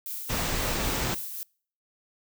violet noise with tremolo, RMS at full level -34 dBFS, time 0.06-1.43 s, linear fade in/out 0 ms, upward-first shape triangle, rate 3.8 Hz, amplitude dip 40%
pink low-pass noise, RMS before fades -29 dBFS, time 0.29-1.15 s, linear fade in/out 10 ms, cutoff 8700 Hz, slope 96 dB/octave
effects noise-tail reverb RT60 0.5 s tail -26 dB re dry

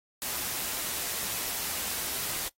white noise with amplitude modulation, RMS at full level -32 dBFS, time 0.22-2.48 s, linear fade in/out 0 ms, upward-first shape sine, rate 120 Hz, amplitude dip 25%, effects noise-tail reverb RT60 0.1 s tail -19 dB re dry + AAC 48 kbps

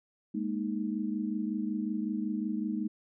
sine chord, Ab suspended second, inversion none, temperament equal, 207.7 / 233.1 / 311.1 Hz, Ab3 / Bb3 / Eb4, 0 / 0 / 0 cents, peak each -33 / -35 / -35 dBFS, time 0.34-2.88 s, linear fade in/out 10 ms, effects none

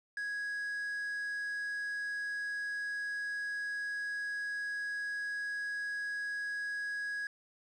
triangle tone, 1661.2 Hz, G#6, in tune, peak -33 dBFS, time 0.17-7.27 s, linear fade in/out 2 ms, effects resampled to 24000 Hz + 10-bit

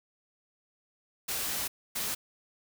white noise bursts at uneven times, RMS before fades -33 dBFS, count 2, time 1.28-1.68 / 1.95-2.15 s, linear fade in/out 10 ms, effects none

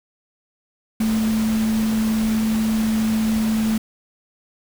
sine tone in noise, 220 Hz, A3, in tune, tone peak -17 dBFS, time 1-3.78 s, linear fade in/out 5 ms, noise pink, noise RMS -31 dBFS, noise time 1-3.78 s, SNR +11 dB, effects none

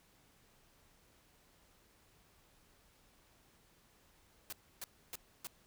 white noise bursts, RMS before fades -44 dBFS, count 4, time 4.5-5.47 s, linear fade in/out 0 ms, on 25 ms, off 290 ms, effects pink hiss -68 dBFS RMS until 5.66 s

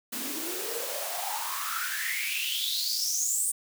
white noise with high-pass filter sweep, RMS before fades -31 dBFS, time 0.12-3.52 s, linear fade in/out 10 ms, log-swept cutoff 230 to 9000 Hz, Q 9.1, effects none

